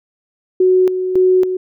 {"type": "tone with tremolo", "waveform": "sine", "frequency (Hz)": 370, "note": "F#4", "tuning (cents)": 0, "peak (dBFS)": -8, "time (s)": [0.6, 1.57], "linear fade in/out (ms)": 5, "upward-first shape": "square", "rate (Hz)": 1.8, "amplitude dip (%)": 60, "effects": []}